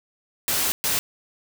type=noise bursts at uneven times; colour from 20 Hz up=white; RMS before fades=-23 dBFS; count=2; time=0.48-0.72 / 0.84-0.99 s; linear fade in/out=0 ms; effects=none